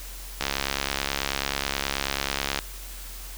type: click train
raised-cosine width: 0.2 ms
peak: -7 dBFS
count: 152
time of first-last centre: 0.41-2.589 s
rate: 69.3 Hz
effects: added 44 Hz sine -38 dBFS peak until 3.37 s + white hiss -42 dBFS RMS until 3.37 s